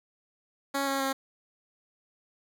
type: tone with pitch steps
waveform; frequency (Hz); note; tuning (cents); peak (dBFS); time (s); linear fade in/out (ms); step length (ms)
10% pulse; 276.9 / 273.1 / 269.3; C#4 / C#4 / C#4; -2 / -26 / -50; -19; 0.74-1.13; 10; 130
effects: none